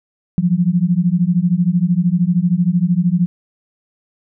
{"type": "beating tone pair", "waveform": "sine", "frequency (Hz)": [169.7, 182.7], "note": ["F3", "F#3"], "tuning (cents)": [-49, -22], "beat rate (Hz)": 13, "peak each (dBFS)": -15, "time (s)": [0.38, 3.26], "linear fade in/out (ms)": 0, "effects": []}